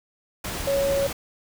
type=tone in noise; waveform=sine; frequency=554.4 Hz; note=C#5; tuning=in tune; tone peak=-20 dBFS; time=0.67-1.07 s; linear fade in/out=5 ms; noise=pink; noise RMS=-31 dBFS; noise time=0.44-1.13 s; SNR=+8 dB; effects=none